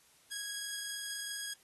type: tone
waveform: 10% pulse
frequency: 1654 Hz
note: G#6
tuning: 8 cents flat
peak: -31 dBFS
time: 0.31-1.54 s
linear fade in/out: 10 ms
effects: white hiss -65 dBFS RMS until 1.63 s + AAC 32 kbps